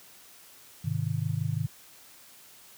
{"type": "chord", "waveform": "sine", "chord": "Ab major", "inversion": "none", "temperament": "just", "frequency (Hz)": [103.83, 129.78, 155.74], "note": ["Ab2", "C3", "Eb3"], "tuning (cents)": [0, -14, 2], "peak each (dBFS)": -31, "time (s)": [0.84, 1.67], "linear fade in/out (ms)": 10, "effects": ["white hiss -53 dBFS RMS until 2.77 s", "high-pass 60 Hz 12 dB/octave"]}